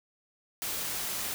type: noise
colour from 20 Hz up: white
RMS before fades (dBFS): -34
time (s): 0.62-1.34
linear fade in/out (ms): 0
effects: none